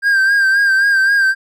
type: tone with vibrato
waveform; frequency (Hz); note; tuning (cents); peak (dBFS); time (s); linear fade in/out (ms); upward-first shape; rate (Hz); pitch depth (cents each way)
triangle; 1591; G6; +25; -8; 0.02-1.35; 50; sine; 3.8; 48
effects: none